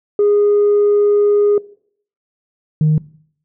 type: tone pair in turn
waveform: sine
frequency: 411.9 / 154.29 Hz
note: G#4 / D#3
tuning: -14 / -14 cents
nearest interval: octave + perfect fourth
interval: 1700 cents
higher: first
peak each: -8 dBFS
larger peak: neither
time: 0.19-1.58 / 2.81-2.98 s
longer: first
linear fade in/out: 2 ms
effects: noise-tail reverb RT60 0.6 s tail -21 dB re dry + tanh soft clip ceiling -7 dBFS